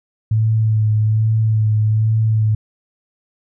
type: tone with vibrato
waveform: sine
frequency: 109.1 Hz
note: A2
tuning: 14 cents flat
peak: -12 dBFS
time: 0.31-2.55 s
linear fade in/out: 5 ms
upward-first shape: sine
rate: 1.2 Hz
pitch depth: 25 cents each way
effects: none